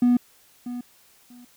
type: tone with echo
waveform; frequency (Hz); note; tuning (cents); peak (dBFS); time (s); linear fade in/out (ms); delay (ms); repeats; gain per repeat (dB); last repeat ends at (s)
triangle; 244.5; B3; -17; -12; 0.02-0.17; 5; 640; 2; -15; 1.45
effects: tanh soft clip ceiling -10 dBFS + white hiss -57 dBFS RMS until 1.56 s